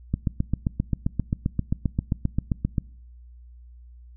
click train, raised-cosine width 5 ms, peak -10 dBFS, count 21, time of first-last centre 0.14-2.782 s, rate 7.57 Hz, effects noise-tail reverb RT60 0.7 s tail -25 dB re dry + added 60 Hz sine -44 dBFS peak until 4.16 s

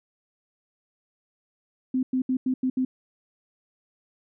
sine tone bursts at uneven times, 257.8 Hz, C4, 26 cents flat, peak -21 dBFS, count 6, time 1.94-2.03 / 2.13-2.22 / 2.29-2.37 / 2.46-2.54 / 2.63-2.7 / 2.77-2.85 s, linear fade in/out 5 ms, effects none

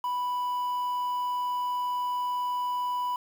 triangle tone with quantisation, 987.8 Hz, B5, in tune, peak -25 dBFS, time 0.04-3.16 s, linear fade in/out 2 ms, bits 8, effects none

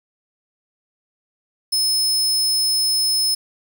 sawtooth tone, 5200 Hz, E8, 24 cents flat, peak -14 dBFS, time 1.72-3.35 s, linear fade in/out 10 ms, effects 8-bit

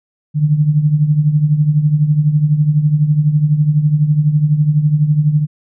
sine tone with tremolo, 150 Hz, D3, 37 cents sharp, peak -6 dBFS, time 0.34-5.47 s, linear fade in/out 50 ms, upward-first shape triangle, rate 12 Hz, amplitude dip 75%, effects none

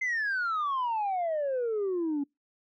sine exponential sweep, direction down, 2093 to 276.6 Hz, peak -25 dBFS, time 0.01-2.24 s, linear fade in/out 10 ms, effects noise-tail reverb RT60 0.2 s tail -26 dB re dry + tanh soft clip ceiling -25 dBFS

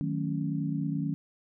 sine chord, D# half-diminished seventh, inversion none, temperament equal, 155.56 / 185 / 220 / 277.2 Hz, D#3 / F#3 / A3 / C#4, 0 / 0 / 0 / 0 cents, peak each -31 / -35 / -37 / -33 dBFS, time 0.01-1.14 s, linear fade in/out 0 ms, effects none

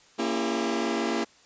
sawtooth chord, A# diminished seventh, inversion none, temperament just, 233.1 / 279.7 / 335.6 / 402.8 Hz, A#3 / C#4 / E4 / G4, 0 / +16 / +31 / +47 cents, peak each -26 / -29 / -26 / -28 dBFS, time 0.18-1.25 s, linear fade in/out 20 ms, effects white hiss -57 dBFS RMS until 1.45 s + resampled to 16000 Hz

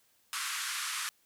pink band-pass noise, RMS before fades -36 dBFS, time 0.33-1.09 s, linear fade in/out 0 ms, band 1100 to 12000 Hz, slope 48 dB/octave, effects white hiss -69 dBFS RMS until 1.25 s

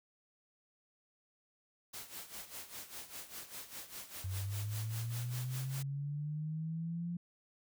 white noise with tremolo, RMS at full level -45 dBFS, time 1.93-5.83 s, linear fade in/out 10 ms, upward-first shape sine, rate 5 Hz, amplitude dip 75%
sine linear sweep, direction up, 92.7 to 174.61 Hz, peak -36 dBFS, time 4.24-7.17 s, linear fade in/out 5 ms
effects none

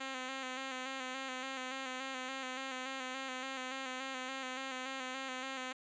5% pulse tone with vibrato, 261.6 Hz, C4, in tune, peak -28 dBFS, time 0-5.73 s, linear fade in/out 10 ms, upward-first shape square, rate 3.5 Hz, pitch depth 35 cents each way, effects resampled to 16000 Hz

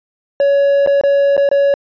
triangle tone with dropouts, 561 Hz, C#5, 21 cents sharp, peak -7 dBFS, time 0.4-1.74 s, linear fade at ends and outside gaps 1 ms, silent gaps 0.863-0.873 / 1.012-1.036 / 1.367-1.377 / 1.49-1.514 s, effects resampled to 11025 Hz

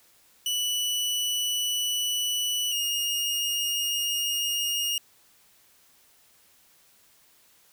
sawtooth tone pair in turn, 2960 / 2849 Hz, F#7 / F7, 0 / +34 cents, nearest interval minor second, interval 66 cents, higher first, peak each -22 dBFS, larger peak neither, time 0.46-2.72 / 2.72-4.98 s, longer neither, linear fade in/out 2 ms, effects white hiss -60 dBFS RMS until 7.72 s

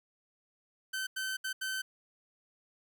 sawtooth tone bursts at uneven times, 1536 Hz, G6, 36 cents flat, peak -30 dBFS, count 4, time 0.93-1.07 / 1.16-1.37 / 1.44-1.53 / 1.61-1.82 s, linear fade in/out 10 ms, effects none

